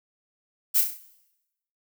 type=noise with echo; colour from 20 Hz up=violet; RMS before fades=-20 dBFS; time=0.74-0.82 s; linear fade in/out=20 ms; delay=32 ms; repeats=5; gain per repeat=-5 dB; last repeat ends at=0.98 s; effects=noise-tail reverb RT60 0.9 s tail -17 dB re dry